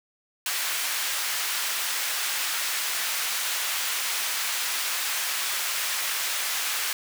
pink high-pass noise, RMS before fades -28 dBFS, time 0.46-6.93 s, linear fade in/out 2 ms, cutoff 1500 Hz, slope 12 dB/octave, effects none

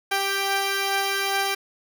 10% pulse tone pair together, 393.7 / 785 Hz, G4 / G5, +8 / +2 cents, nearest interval octave, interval 1194 cents, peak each -17 dBFS, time 0.11-1.55 s, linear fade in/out 10 ms, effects none

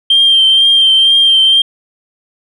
sine tone with vibrato, 3163 Hz, G7, 15 cents sharp, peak -4 dBFS, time 0.1-1.62 s, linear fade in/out 5 ms, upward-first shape triangle, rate 2.1 Hz, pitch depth 28 cents each way, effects tanh soft clip ceiling -1 dBFS

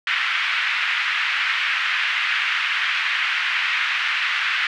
white band-pass noise, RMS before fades -22 dBFS, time 0.07-4.67 s, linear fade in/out 2 ms, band 1400 to 2700 Hz, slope 24 dB/octave, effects none

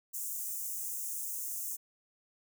white high-pass noise, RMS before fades -38 dBFS, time 0.13-1.77 s, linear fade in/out 20 ms, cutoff 6300 Hz, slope 48 dB/octave, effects none

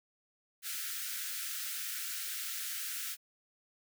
white high-pass noise, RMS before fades -39 dBFS, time 0.62-3.17 s, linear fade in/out 50 ms, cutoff 1300 Hz, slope 96 dB/octave, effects none

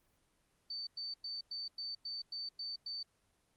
sine tone bursts, 4558 Hz, C#8, 47 cents sharp, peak -39 dBFS, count 9, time 0.7-3.03 s, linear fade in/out 5 ms, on 170 ms, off 100 ms, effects pink hiss -75 dBFS RMS until 3.56 s + Opus 24 kbps

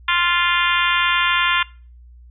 harmonic tone, 348.7 Hz, F4, 3 cents flat, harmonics 3 / 4 / 5 / 6 / 7 / 8 / 9 / 10, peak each -21 / -22 / -23 / -24 / -24 / -25 / -26 / -26 dBFS, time 0.08-1.63 s, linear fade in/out 5 ms, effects noise-tail reverb RT60 0.4 s tail -23 dB re dry + added 60 Hz sine -41 dBFS peak until 2.3 s

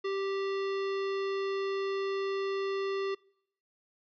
square tone, 391.2 Hz, G4, 4 cents flat, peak -31 dBFS, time 0.04-3.15 s, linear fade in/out 10 ms, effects noise-tail reverb RT60 0.7 s tail -25 dB re dry + resampled to 11025 Hz

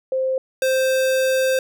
sine / square tone pair in turn, 523.3 / 523.3 Hz, C5 / C5, 0 / 0 cents, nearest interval unison, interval 0 cents, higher neither, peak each -18 / -17 dBFS, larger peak second, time 0.12-0.38 / 0.62-1.59 s, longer second, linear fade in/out 2 ms, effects none

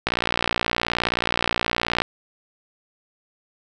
click train, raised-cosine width 0.3 ms, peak -4 dBFS, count 116, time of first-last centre 0.07-2.019 s, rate 59 Hz, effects none

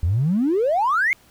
triangle exponential sweep, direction up, 76.9 to 2217 Hz, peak -13 dBFS, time 0.03-1.13 s, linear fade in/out 0 ms, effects tanh soft clip ceiling -14 dBFS + pink hiss -54 dBFS RMS until 1.3 s

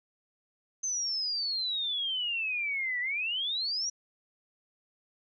sine exponential two-way sweep, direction down then up, 6280 to 1928 to 5890 Hz, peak -29 dBFS, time 0.83-3.9 s, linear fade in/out 10 ms, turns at 3 s, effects none

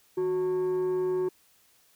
sine tone with frequency modulation, 368.3 Hz, F#4, 8 cents flat, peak -22 dBFS, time 0.17-1.29 s, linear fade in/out 10 ms, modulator 529 Hz, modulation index 0.23, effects tanh soft clip ceiling -24 dBFS + white hiss -63 dBFS RMS until 1.95 s

